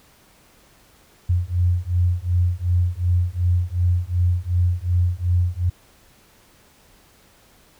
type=beating tone pair; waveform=sine; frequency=87.31 / 90.01 Hz; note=F2 / F#2; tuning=0 / -47 cents; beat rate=2.7 Hz; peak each=-20 dBFS; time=1.29-5.7 s; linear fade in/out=10 ms; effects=pink hiss -54 dBFS RMS until 7.79 s